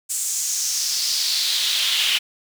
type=noise with high-pass filter sweep; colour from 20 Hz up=brown; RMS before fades=-22 dBFS; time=0.09-2.19 s; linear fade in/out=20 ms; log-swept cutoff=7900 to 2900 Hz; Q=3.3; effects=none